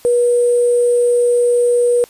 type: tone with sample-and-hold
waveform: sine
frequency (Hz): 483.6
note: B4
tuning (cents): -36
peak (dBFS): -10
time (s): 0.05-2.04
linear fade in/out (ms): 0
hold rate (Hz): 8820
effects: white hiss -45 dBFS RMS until 2.09 s + resampled to 32000 Hz